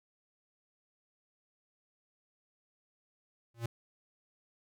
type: tone with exponential growth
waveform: square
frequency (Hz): 116.54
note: A#2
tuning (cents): 0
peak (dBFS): -31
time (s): 3.54-3.66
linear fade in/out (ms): 5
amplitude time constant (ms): 26
effects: none